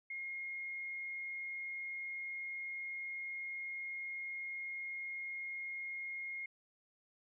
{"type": "tone", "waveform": "sine", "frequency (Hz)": 2144, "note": "C7", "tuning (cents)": 42, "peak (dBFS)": -40, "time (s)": [0.1, 6.46], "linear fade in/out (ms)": 5, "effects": []}